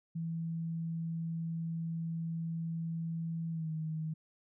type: tone with pitch glide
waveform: sine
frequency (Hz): 164.81 to 157.82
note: E3 to D#3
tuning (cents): 0 to +25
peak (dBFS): -34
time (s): 0.15-4.14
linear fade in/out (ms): 10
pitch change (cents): -75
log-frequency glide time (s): 3.51-3.7
effects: none